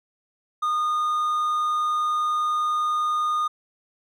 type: tone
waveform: triangle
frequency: 1225 Hz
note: D#6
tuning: 27 cents flat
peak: -19 dBFS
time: 0.62-3.48 s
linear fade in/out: 10 ms
effects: none